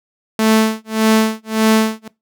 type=tone with tremolo; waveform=sawtooth; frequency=219.8 Hz; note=A3; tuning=2 cents flat; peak=-5 dBFS; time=0.39-2.08 s; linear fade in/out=2 ms; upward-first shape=sine; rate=1.7 Hz; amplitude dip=100%; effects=noise-tail reverb RT60 0.2 s tail -20 dB re dry